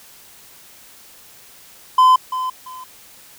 triangle tone with echo, 1022 Hz, C6, 41 cents flat, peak -6 dBFS, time 1.98-2.16 s, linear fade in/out 5 ms, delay 340 ms, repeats 2, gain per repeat -12 dB, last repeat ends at 2.84 s, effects white hiss -45 dBFS RMS until 3.38 s

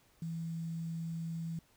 sine tone with quantisation, 164.81 Hz, E3, in tune, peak -36 dBFS, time 0.22-1.59 s, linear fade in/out 2 ms, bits 10, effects pink hiss -68 dBFS RMS until 1.76 s

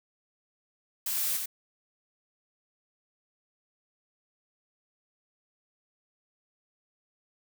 blue noise with echo, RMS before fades -31 dBFS, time 1.06-1.37 s, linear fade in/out 5 ms, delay 89 ms, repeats 1, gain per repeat -3 dB, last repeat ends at 1.459 s, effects none

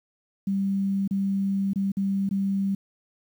sine tone with dropouts, 196 Hz, G3, in tune, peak -22 dBFS, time 0.47-2.75 s, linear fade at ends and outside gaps 5 ms, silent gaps 1.077-1.109 / 1.734-1.758 / 1.919-1.969 / 2.291-2.31 s, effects 9-bit

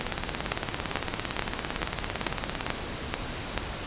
two click trains, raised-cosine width 0.3 ms, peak -9 / -12 dBFS, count 8 / 48, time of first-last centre 0.52-3.577 / 0.01-2.665 s, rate 2.29 / 17.7 Hz, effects pink hiss -35 dBFS RMS until 3.86 s + resampled to 8000 Hz

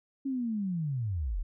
sine linear sweep, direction down, 277.2 to 32 Hz, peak -29 dBFS, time 0.25-1.43 s, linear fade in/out 10 ms, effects none

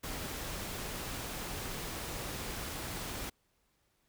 pink noise, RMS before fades -40 dBFS, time 0.03-3.3 s, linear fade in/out 10 ms, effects pink hiss -75 dBFS RMS until 4.08 s

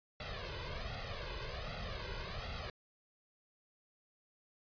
pink noise with flanger, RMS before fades -42 dBFS, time 0.2-2.7 s, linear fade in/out 2 ms, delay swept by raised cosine 1.5 to 2.01 ms, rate 1.3 Hz, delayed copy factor +0.9, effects resampled to 11025 Hz

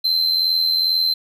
triangle tone with amplitude modulation, 4100 Hz, C8, 36 cents flat, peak -12 dBFS, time 0.04-1.14 s, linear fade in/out 10 ms, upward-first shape sine, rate 82.3 Hz, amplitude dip 55%, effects none

